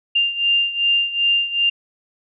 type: beating tone pair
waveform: sine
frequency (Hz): 2794 / 2796.6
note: F7 / F7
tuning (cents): 0 / +2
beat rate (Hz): 2.6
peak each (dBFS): -17 / -21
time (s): 0.15-1.7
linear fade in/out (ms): 10
effects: none